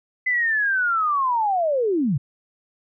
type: linear sweep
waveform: sine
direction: down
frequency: 2035 to 118.4 Hz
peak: -18 dBFS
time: 0.26-2.18 s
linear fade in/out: 10 ms
effects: none